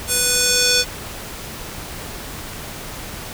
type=tone with band-pass filter sweep; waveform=square; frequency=493.9 Hz; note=B4; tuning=in tune; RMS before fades=-17 dBFS; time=0.07-0.85 s; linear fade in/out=50 ms; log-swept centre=9600 to 5000 Hz; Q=1.6; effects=pink hiss -32 dBFS RMS until 3.33 s